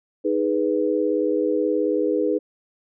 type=chord; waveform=sine; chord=G# minor; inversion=second; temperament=equal; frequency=311.1 / 415.3 / 493.9 Hz; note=D#4 / G#4 / B4; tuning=0 / 0 / 0 cents; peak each=-23 dBFS; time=0.24-2.39 s; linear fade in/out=20 ms; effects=none